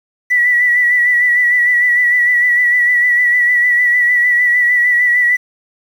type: tone with vibrato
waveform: triangle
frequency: 1954 Hz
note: B6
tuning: 19 cents flat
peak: -5 dBFS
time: 0.3-5.37 s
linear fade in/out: 20 ms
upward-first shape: sine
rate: 6.6 Hz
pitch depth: 35 cents each way
effects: tanh soft clip ceiling -7 dBFS + 7-bit